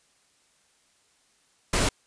pink noise, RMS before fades -23 dBFS, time 1.73-1.89 s, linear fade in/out 5 ms, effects white hiss -65 dBFS RMS until 2.06 s + resampled to 22050 Hz

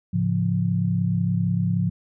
sine chord, A augmented, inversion none, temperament equal with one note detuned, 108.11 / 138.59 / 174.61 Hz, A2 / C#3 / E#3, -30 / 0 / 0 cents, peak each -24 / -27 / -22 dBFS, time 0.13-1.9 s, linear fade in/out 10 ms, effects none

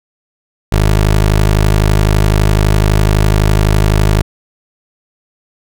20% pulse tone, 51.91 Hz, G#1, in tune, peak -3 dBFS, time 0.72-4.22 s, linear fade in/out 5 ms, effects none

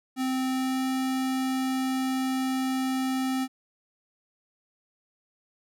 square tone with pitch glide, 260 to 261.5 Hz, C4 to C4, -11 to -1 cents, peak -26 dBFS, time 0.16-3.48 s, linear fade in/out 50 ms, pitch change +10 cents, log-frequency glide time 0.49-0.86 s, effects none

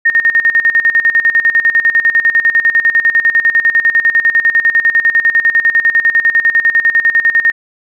sine tone with tremolo, 1840 Hz, A#6, 23 cents flat, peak -5 dBFS, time 0.05-7.52 s, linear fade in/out 10 ms, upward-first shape square, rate 10 Hz, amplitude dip 75%, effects none

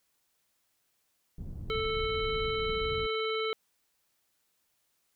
pink low-pass noise, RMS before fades -39 dBFS, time 1.38-3.07 s, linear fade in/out 5 ms, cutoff 160 Hz, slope 12 dB/octave
harmonic tone, 440 Hz, A4, in tune, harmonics 1 / 3 / 5 / 7 / 9, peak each -31 / -36 / -38 / -39 / -41 dBFS, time 1.7-3.53 s, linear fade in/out 0 ms
effects white hiss -75 dBFS RMS until 5.15 s

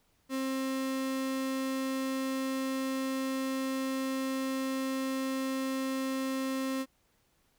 35% pulse tone, 265.3 Hz, C4, 24 cents sharp, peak -29 dBFS, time 0.29-6.86 s, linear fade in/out 50 ms, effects pink hiss -71 dBFS RMS until 7.58 s

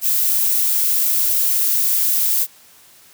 violet noise, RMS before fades -17 dBFS, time 0.01-2.47 s, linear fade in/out 50 ms, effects white hiss -48 dBFS RMS until 3.13 s + high-pass 60 Hz 12 dB/octave

